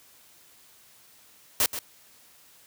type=noise with echo; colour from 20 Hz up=white; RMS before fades=-22 dBFS; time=1.6-1.66 s; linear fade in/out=2 ms; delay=130 ms; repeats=1; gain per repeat=-11 dB; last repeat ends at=1.79 s; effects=white hiss -56 dBFS RMS until 2.66 s + high-pass 60 Hz 12 dB/octave